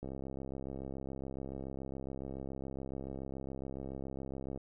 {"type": "click train", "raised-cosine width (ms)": 2, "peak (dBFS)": -29, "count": 306, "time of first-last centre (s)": [0.03, 4.575], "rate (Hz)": 67.1, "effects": []}